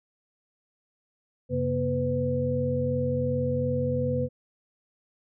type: tone cluster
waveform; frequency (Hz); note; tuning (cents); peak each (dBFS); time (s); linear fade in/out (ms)
sine; 92.7 / 135.4 / 239.6 / 502; F#2 / C#3 / A#3 / B4; +4 / -40 / +48 / +28; -33 / -29 / -31 / -27; 1.49-4.29; 50
effects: none